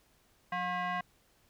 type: tone with frequency modulation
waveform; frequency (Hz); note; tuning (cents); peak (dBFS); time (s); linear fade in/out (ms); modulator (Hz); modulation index
sine; 180; F#3; -47; -30; 0.52-1.01; 5; 897; 1.9
effects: tanh soft clip ceiling -28 dBFS + pink hiss -68 dBFS RMS until 1.49 s